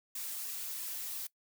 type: noise with flanger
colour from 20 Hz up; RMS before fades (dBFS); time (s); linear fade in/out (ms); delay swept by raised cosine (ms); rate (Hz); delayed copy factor
blue; -40; 0.15-1.27; 5; 1.3 to 5.4; 3; -0.65
effects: noise-tail reverb RT60 0.1 s tail -21 dB re dry